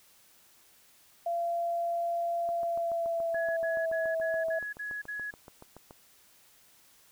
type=tone with pitch glide; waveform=sine; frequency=684 to 651.6 Hz; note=F5 to E5; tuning=-36 to -20 cents; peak=-28 dBFS; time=1.26-4.59 s; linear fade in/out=5 ms; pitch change=-84 cents; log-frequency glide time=2.53-4.01 s
type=click train; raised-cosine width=1 ms; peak=-33 dBFS; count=25; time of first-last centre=2.49-5.909 s; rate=7.02 Hz
type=tone bursts; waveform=sine; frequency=1681 Hz; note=G#6; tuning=20 cents sharp; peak=-34 dBFS; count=7; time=3.34-5.31 s; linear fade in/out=10 ms; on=230 ms; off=60 ms
effects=white hiss -61 dBFS RMS until 7.11 s